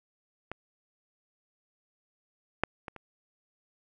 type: clicks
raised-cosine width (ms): 0.5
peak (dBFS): -21 / -9 / -23 / -29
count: 4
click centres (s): 0.516 / 2.636 / 2.882 / 2.963
effects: none